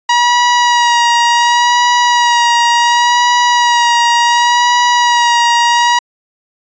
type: tone with vibrato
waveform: sawtooth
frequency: 958 Hz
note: A#5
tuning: 47 cents sharp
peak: -4 dBFS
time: 0.09-5.99 s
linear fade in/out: 5 ms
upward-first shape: sine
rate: 0.69 Hz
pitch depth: 21 cents each way
effects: resampled to 16000 Hz